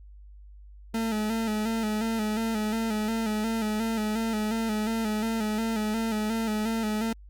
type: tone with vibrato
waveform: 40% pulse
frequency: 219.5 Hz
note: A3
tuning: 4 cents flat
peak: -25 dBFS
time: 0.94-7.13 s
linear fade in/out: 5 ms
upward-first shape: square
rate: 2.8 Hz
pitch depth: 49 cents each way
effects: added 50 Hz sine -45 dBFS peak until 7.29 s + Opus 48 kbps

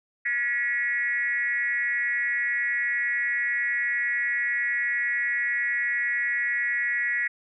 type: tone with frequency modulation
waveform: sine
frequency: 1930 Hz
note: B6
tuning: 40 cents flat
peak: -23 dBFS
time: 0.25-7.28 s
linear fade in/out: 10 ms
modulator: 249 Hz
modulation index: 0.9
effects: none

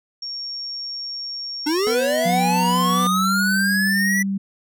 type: tone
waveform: sine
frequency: 5530 Hz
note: F8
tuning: 18 cents flat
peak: -27 dBFS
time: 0.22-1.95 s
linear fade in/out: 5 ms
type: linear sweep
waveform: square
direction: up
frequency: 288 to 1975.5 Hz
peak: -19 dBFS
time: 1.66-4.23 s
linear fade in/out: 10 ms
type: tone with vibrato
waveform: 20% pulse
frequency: 247.2 Hz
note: B3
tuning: 2 cents sharp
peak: -20 dBFS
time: 1.87-3.07 s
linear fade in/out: 0 ms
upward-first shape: sine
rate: 4.6 Hz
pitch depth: 20 cents each way
type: tone with pitch glide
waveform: sine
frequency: 180.6 to 195.81 Hz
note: F#3 to G3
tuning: -42 to -2 cents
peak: -20 dBFS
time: 2.25-4.38 s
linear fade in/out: 10 ms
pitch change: +140 cents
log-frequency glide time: 2.88-3.41 s
effects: none

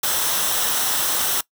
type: noise with comb filter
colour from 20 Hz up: white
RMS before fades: -21 dBFS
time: 0.03-1.41 s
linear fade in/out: 5 ms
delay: 0.43 ms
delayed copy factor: -0.5
effects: noise-tail reverb RT60 0.1 s tail -21 dB re dry

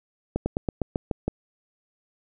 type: slowing click train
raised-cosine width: 2 ms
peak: -11 dBFS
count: 8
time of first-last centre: 0.36-1.28 s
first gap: 100 ms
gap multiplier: 1.09
effects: none

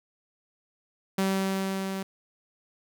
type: tone with level ramp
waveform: sawtooth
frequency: 192.5 Hz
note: G3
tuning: 31 cents flat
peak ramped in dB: -19 to -27 dBFS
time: 1.18-2.03 s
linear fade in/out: 5 ms
effects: none

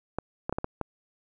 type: clicks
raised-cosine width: 1 ms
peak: -15 dBFS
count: 6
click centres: 0.186 / 0.495 / 0.526 / 0.585 / 0.644 / 0.813 s
effects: none

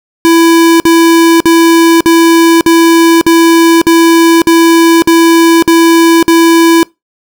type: tone bursts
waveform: square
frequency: 332.1 Hz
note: E4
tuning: 13 cents sharp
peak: -3 dBFS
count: 11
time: 0.25-6.83 s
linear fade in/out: 0 ms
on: 550 ms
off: 53 ms
effects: noise-tail reverb RT60 0.2 s tail -24 dB re dry

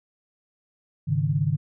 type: chord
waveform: sine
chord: Ab suspended fourth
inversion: none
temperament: equal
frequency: 103.83 / 138.59 / 155.56 Hz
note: Ab2 / Db3 / Eb3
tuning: 0 / 0 / 0 cents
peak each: -28 / -24 / -24 dBFS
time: 1.07-1.57 s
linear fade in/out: 20 ms
effects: none

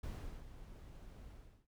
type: noise with ADSR envelope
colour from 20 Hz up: brown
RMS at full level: -42 dBFS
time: 0.03-1.67 s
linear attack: 7 ms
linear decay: 400 ms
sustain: -11 dB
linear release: 360 ms
effects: none

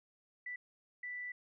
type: tone bursts at uneven times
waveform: sine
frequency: 1975.5 Hz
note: B6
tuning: in tune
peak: -40 dBFS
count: 2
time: 0.46-0.56 / 1.03-1.32 s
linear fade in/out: 5 ms
effects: none

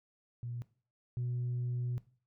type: tone pair in turn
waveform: sine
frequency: 120 / 122.73 Hz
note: B2 / B2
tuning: -49 / -10 cents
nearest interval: unison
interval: 39 cents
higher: second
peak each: -37 / -31 dBFS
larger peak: second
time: 0.43-0.62 / 1.17-1.98 s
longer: second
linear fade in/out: 0 ms
effects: noise-tail reverb RT60 0.4 s tail -18 dB re dry + tanh soft clip ceiling -30 dBFS

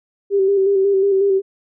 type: tone with vibrato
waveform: sine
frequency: 392 Hz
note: G4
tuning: in tune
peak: -12 dBFS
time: 0.3-1.42 s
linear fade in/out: 50 ms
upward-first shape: square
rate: 5.5 Hz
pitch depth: 33 cents each way
effects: none

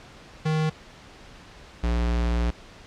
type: tone pair in turn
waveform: square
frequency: 156.3 / 58.82 Hz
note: D#3 / A#1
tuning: +8 / +16 cents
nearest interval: octave + perfect fourth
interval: 1692 cents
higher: first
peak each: -22 dBFS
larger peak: neither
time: 0.45-0.7 / 1.83-2.51 s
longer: second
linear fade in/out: 10 ms
effects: pink hiss -47 dBFS RMS until 2.86 s + low-pass 5000 Hz 12 dB/octave

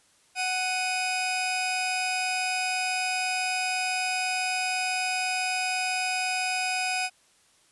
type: tone pair together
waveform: sawtooth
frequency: 742 / 2496 Hz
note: F#5 / D#7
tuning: +5 / +5 cents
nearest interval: octave + major sixth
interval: 2100 cents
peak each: -25 dBFS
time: 0.35-7.1 s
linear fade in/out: 50 ms
effects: white hiss -62 dBFS RMS until 7.71 s + resampled to 24000 Hz

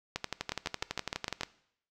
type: two click trains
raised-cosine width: 0.2 ms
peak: -15 / -15 dBFS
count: 7 / 16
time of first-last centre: 0.52-1.433 / 0.16-1.41 s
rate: 6.57 / 12 Hz
effects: noise-tail reverb RT60 0.7 s tail -19 dB re dry

